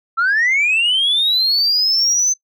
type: linear sweep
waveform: sine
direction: up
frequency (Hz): 1310 to 6200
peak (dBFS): -11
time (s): 0.17-2.34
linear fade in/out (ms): 20
effects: noise-tail reverb RT60 0.1 s tail -22 dB re dry + tanh soft clip ceiling -10 dBFS